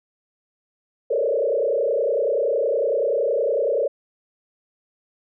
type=tone with frequency modulation; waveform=sine; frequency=511 Hz; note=C5; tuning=41 cents flat; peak=-18 dBFS; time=1.1-3.88 s; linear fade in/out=10 ms; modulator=30.7 Hz; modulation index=2.6; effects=none